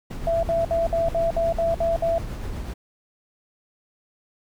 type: noise with tremolo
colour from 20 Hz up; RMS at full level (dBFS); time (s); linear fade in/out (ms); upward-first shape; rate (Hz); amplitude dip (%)
brown; -29; 0.1-2.74; 10; triangle; 8.2; 35
type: tone bursts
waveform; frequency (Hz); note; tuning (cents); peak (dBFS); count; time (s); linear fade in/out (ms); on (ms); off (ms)
sine; 668; E5; +23; -19; 9; 0.27-2.182; 2; 160; 59
effects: none